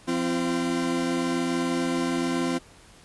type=tone cluster; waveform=40% pulse; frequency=172.7 / 259.7 / 340.6 Hz; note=F3 / C4 / F4; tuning=-19 / -13 / -43 cents; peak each=-33 / -25 / -28 dBFS; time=0.07-2.59 s; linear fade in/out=20 ms; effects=pink hiss -52 dBFS RMS until 3.04 s + resampled to 24000 Hz